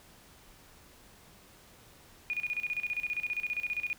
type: tone with tremolo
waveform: sine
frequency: 2449 Hz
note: D#7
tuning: 28 cents flat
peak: -29 dBFS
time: 2.3-3.93 s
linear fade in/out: 0 ms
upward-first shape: square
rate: 15 Hz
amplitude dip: 80%
effects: pink hiss -57 dBFS RMS until 3.98 s